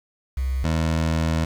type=tone pair in turn; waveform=sine / 20% pulse; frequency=65.41 / 80.58 Hz; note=C2 / E2; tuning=0 / -39 cents; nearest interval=major third; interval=361 cents; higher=second; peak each=-21 / -15 dBFS; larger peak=second; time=0.37-0.64 / 0.64-1.45 s; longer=second; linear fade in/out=5 ms; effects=low-pass 8000 Hz 12 dB/octave + 7-bit